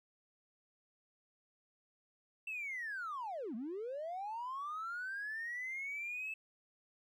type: linear two-way sweep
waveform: triangle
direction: down then up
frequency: 2689 to 207.6 to 2632 Hz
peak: -36 dBFS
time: 2.47-6.34 s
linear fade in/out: 5 ms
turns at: 3.55 s
effects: tanh soft clip ceiling -36 dBFS